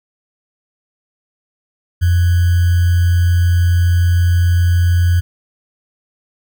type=tone with sample-and-hold; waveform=sine; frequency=87.31 Hz; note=F2; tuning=in tune; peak=-9 dBFS; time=2.01-5.21 s; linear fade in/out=20 ms; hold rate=1575 Hz; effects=none